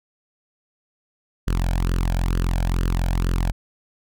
sawtooth tone with flanger, 43.65 Hz, F1, in tune, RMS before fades -21 dBFS, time 1.47-3.52 s, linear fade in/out 10 ms, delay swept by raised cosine 0.64 to 1.29 ms, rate 2.2 Hz, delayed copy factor +0.75, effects none

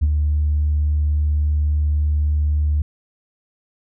sine tone with ADSR envelope, 74.7 Hz, D2, 30 cents sharp, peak -9 dBFS, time 0.01-2.82 s, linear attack 22 ms, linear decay 38 ms, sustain -5 dB, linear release 4 ms, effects tanh soft clip ceiling -11 dBFS

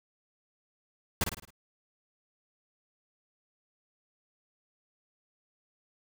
pink noise with echo, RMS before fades -27 dBFS, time 1.21-1.24 s, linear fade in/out 2 ms, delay 53 ms, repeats 5, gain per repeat -6 dB, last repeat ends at 1.505 s, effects none

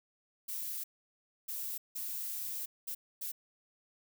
violet noise bursts at uneven times, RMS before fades -39 dBFS, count 5, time 0.48-0.84 / 1.48-1.78 / 1.95-2.66 / 2.87-2.95 / 3.21-3.32 s, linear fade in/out 10 ms, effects none

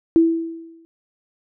sine tone with exponential decay, 329.6 Hz, E4, in tune, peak -8 dBFS, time 0.16-0.85 s, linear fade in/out 0 ms, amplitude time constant 150 ms, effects none

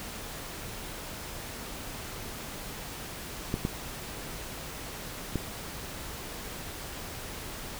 clicks, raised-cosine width 3 ms, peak -15 dBFS, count 3, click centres 3.541 / 3.651 / 5.357 s, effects pink hiss -40 dBFS RMS until 7.79 s

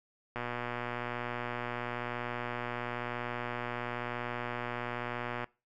click train, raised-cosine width 0.5 ms, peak -21 dBFS, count 616, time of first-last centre 0.36-5.443 s, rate 121 Hz, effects noise-tail reverb RT60 0.3 s tail -23 dB re dry

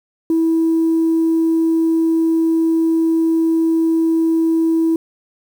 sine tone, 326.5 Hz, E4, 17 cents flat, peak -11 dBFS, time 0.3-4.96 s, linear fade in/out 2 ms, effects tanh soft clip ceiling -9 dBFS + 7-bit

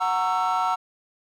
triangle chord, F# dominant seventh, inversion none, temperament just, 740 / 925 / 1110 / 1332 Hz, F#5 / A#5 / C#6 / E6, 0 / -14 / +2 / +18 cents, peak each -23 / -23 / -29 / -23 dBFS, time 0-0.76 s, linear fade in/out 20 ms, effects tanh soft clip ceiling -13 dBFS

